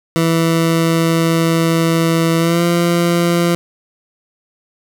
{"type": "tone with pitch glide", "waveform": "20% pulse", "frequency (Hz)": [164.81, 171.71], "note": ["E3", "F3"], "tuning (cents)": [0, -29], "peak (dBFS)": -7, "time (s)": [0.16, 3.55], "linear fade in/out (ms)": 0, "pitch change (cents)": 71, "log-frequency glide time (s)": [2.38, 2.63], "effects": []}